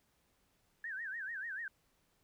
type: tone with vibrato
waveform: sine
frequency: 1690 Hz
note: G#6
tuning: 30 cents sharp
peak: -39 dBFS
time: 0.84-1.68 s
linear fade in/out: 2 ms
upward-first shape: sine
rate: 6.8 Hz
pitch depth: 190 cents each way
effects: pink hiss -75 dBFS RMS until 2.23 s